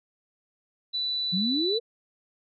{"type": "tone", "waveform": "sine", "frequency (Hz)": 3972, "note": "B7", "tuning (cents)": 9, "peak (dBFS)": -26, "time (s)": [0.93, 1.79], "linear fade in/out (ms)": 20}
{"type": "exponential sweep", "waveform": "sine", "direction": "up", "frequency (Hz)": [170.5, 481.9], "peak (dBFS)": -25, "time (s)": [1.32, 1.8], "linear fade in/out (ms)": 20}
{"effects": []}